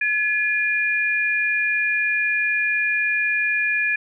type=tone pair together; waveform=sine; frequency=1705 / 2421 Hz; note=G#6 / D#7; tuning=+45 / -48 cents; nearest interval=tritone; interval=607 cents; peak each=-21 dBFS; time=0.01-3.96 s; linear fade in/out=5 ms; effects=none